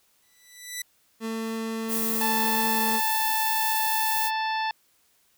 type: tone with exponential growth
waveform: 10% pulse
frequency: 1975.5 Hz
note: B6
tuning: in tune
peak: -20 dBFS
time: 0.22-0.82 s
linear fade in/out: 5 ms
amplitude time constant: 130 ms
type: tone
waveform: 30% pulse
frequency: 224.3 Hz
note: A3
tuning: 34 cents sharp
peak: -26 dBFS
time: 1.2-3.01 s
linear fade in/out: 50 ms
type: noise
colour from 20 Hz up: violet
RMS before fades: -28 dBFS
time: 1.88-4.31 s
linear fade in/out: 50 ms
type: harmonic tone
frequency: 880 Hz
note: A5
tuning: in tune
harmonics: 1 / 2 / 3 / 4 / 5 / 6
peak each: -26 / -32 / -36 / -38 / -40 / -42 dBFS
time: 2.21-4.71 s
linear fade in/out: 2 ms
effects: white hiss -65 dBFS RMS until 5.37 s